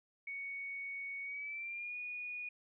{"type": "tone with pitch glide", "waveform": "sine", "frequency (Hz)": [2228, 2458], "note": ["C#7", "D#7"], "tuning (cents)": [8, -22], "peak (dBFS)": -40, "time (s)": [0.27, 2.49], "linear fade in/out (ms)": 5, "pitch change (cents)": 170, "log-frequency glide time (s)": [1.23, 1.96], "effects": []}